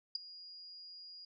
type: tone with ADSR envelope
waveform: sine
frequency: 4862 Hz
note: D#8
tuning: 41 cents flat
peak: -30 dBFS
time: 0.15-1.25 s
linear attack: 5 ms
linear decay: 10 ms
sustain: -19 dB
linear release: 4 ms
effects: none